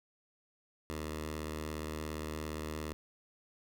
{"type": "tone with notch filter", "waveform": "10% pulse", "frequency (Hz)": 77.3, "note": "D#2", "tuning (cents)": -11, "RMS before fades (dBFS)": -40, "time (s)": [0.9, 2.93], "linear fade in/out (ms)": 0, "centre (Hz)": 180, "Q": 1.8, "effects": []}